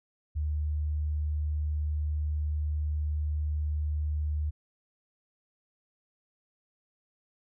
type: tone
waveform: sine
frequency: 75.4 Hz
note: D2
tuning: 46 cents sharp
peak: -27 dBFS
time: 0.35-4.51 s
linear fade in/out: 20 ms
effects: none